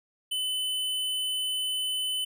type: tone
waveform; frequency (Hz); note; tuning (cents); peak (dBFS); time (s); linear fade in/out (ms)
square; 3020; F#7; +35; -28; 0.31-2.25; 10
effects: none